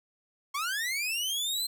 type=linear sweep; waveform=sawtooth; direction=up; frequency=1073 to 4156 Hz; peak=-26 dBFS; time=0.54-1.67 s; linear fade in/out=10 ms; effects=none